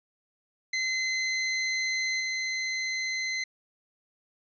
sawtooth tone with level steps, 2055 Hz, C7, 32 cents flat, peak -23 / -25 dBFS, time 0.73-3.44 s, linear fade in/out 5 ms, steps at 2.2 s, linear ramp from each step 5 ms, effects resampled to 16000 Hz

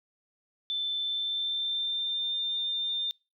sine tone with pitch glide, 3533 to 3603 Hz, A7 to A7, +6 to +40 cents, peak -28 dBFS, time 0.7-3.11 s, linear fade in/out 0 ms, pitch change +34 cents, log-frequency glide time 0.99-2.32 s, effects noise-tail reverb RT60 0.3 s tail -25 dB re dry

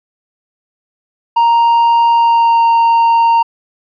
triangle tone with pitch glide, 932.3 to 924.3 Hz, A#5 to A#5, 0 to -15 cents, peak -5 dBFS, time 1.36-3.43 s, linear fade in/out 10 ms, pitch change -15 cents, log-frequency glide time 2.12-2.63 s, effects resampled to 11025 Hz

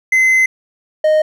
triangle tone pair in turn, 2053 / 618.7 Hz, C7 / D#5, -33 / -10 cents, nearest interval octave + major sixth, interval 2077 cents, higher first, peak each -7 dBFS, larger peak neither, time 0.12-0.46 / 1.04-1.22 s, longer first, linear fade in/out 5 ms, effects none

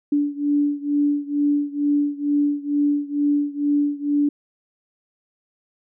sine beating tone pair, 289.2 / 291.4 Hz, D4 / D4, -27 / -13 cents, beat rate 2.2 Hz, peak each -20 / -22 dBFS, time 0.12-4.29 s, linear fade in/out 5 ms, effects none

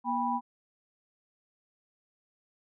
sine tone cluster, 240.2 / 801 / 982 Hz, B3 / G5 / B5, -48 / +37 / -10 cents, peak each -33 / -32 / -30 dBFS, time 0.04-0.41 s, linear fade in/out 50 ms, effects none

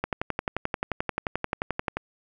click train, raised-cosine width 0.5 ms, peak -11 dBFS, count 23, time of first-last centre 0.04-1.97 s, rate 11.4 Hz, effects none

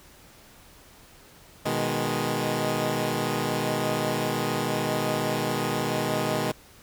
10% pulse chord, G# minor, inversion first, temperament equal, 123.47 / 155.56 / 207.7 Hz, B2 / D#3 / G#3, 0 / 0 / 0 cents, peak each -21 dBFS, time 1.65-6.52 s, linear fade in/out 10 ms, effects pink hiss -52 dBFS RMS until 6.82 s

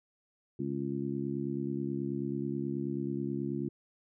harmonic tone, 69.3 Hz, C#2, in tune, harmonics 2 / 3 / 4 / 5, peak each -38 / -37 / -37 / -37 dBFS, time 0.59-3.69 s, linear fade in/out 5 ms, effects none

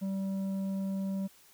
sine tone with tanh clipping, 193.5 Hz, G3, 22 cents flat, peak -32 dBFS, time 0.01-1.28 s, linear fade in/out 20 ms, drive 7 dB, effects white hiss -60 dBFS RMS until 1.53 s

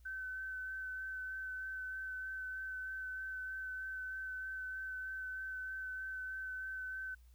sine tone with vibrato, 1527 Hz, G6, 46 cents flat, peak -40 dBFS, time 0.05-7.15 s, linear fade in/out 10 ms, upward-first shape sine, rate 3.2 Hz, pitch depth 13 cents each way, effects added 60 Hz sine -58 dBFS peak until 7.34 s + white hiss -75 dBFS RMS until 7.34 s

